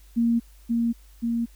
sine tone with echo, 233.1 Hz, A#3, in tune, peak -18 dBFS, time 0.16-0.4 s, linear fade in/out 20 ms, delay 530 ms, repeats 2, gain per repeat -2 dB, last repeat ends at 1.46 s, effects added 50 Hz sine -48 dBFS peak until 1.55 s + white hiss -59 dBFS RMS until 1.55 s

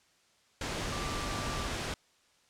sine tone in noise, 1174.7 Hz, D6, in tune, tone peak -41 dBFS, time 0.92-1.66 s, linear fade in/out 2 ms, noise pink, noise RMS -35 dBFS, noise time 0.61-1.94 s, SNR -9 dB, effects white hiss -67 dBFS RMS until 2.49 s + low-pass 7000 Hz 12 dB/octave

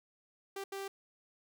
sawtooth tone bursts at uneven times, 392 Hz, G4, in tune, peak -35 dBFS, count 2, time 0.56-0.64 / 0.72-0.88 s, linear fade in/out 5 ms, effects none

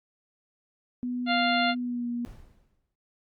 sine tone with pitch glide, 246.9 to 239.3 Hz, B3 to A#3, 0 to +46 cents, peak -28 dBFS, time 1.03-2.25 s, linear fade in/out 0 ms, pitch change -54 cents, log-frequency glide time 1.78-2.08 s
harmonic tone, 698.5 Hz, F5, in tune, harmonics 1 / 2 / 3 / 4 / 5 / 6, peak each -26 / -29 / -31 / -32 / -33 / -34 dBFS, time 1.26-1.75 s, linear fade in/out 50 ms
brown noise with exponential decay, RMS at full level -42 dBFS, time 2.26-2.95 s, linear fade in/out 0 ms, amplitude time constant 150 ms
effects noise-tail reverb RT60 0.1 s tail -24 dB re dry + Opus 48 kbps

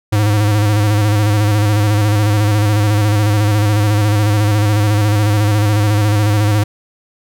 square tone with vibrato, 104.8 Hz, G#2, 16 cents sharp, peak -11 dBFS, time 0.12-6.64 s, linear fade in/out 10 ms, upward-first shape square, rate 14 Hz, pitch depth 42 cents each way, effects none

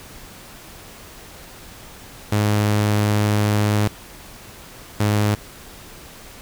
sawtooth tone bursts at uneven times, 104.7 Hz, G#2, 15 cents sharp, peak -12 dBFS, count 2, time 2.32-3.88 / 5-5.35 s, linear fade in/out 5 ms, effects pink hiss -41 dBFS RMS until 6.41 s

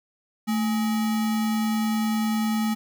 sine tone with sample-and-hold, 220 Hz, A3, in tune, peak -21 dBFS, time 0.47-2.75 s, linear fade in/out 20 ms, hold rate 1050 Hz, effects none

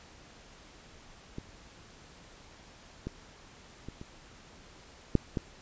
clicks, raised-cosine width 3 ms, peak -25 / -22 / -28 / -30 / -9 / -17 dBFS, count 6, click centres 1.384 / 3.07 / 3.886 / 4.014 / 5.153 / 5.372 s, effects pink hiss -54 dBFS RMS until 5.61 s + resampled to 16000 Hz

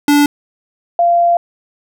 square / sine tone pair in turn, 290.2 / 690.2 Hz, D4 / F5, -21 / -21 cents, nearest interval octave + minor third, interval 1500 cents, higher second, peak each -8 dBFS, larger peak neither, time 0.08-0.26 / 0.99-1.37 s, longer second, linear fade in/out 2 ms, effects none

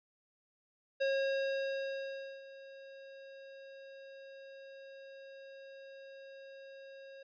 square tone with ADSR envelope, 543 Hz, C#5, 36 cents flat, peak -30 dBFS, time 1-7.23 s, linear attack 17 ms, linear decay 1400 ms, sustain -20 dB, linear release 5 ms, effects resampled to 11025 Hz

